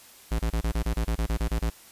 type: tone bursts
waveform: square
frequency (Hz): 56.1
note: A1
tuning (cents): +34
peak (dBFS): -24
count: 13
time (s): 0.31-1.701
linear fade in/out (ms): 10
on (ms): 83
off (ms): 26
effects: white hiss -51 dBFS RMS until 1.91 s + resampled to 32000 Hz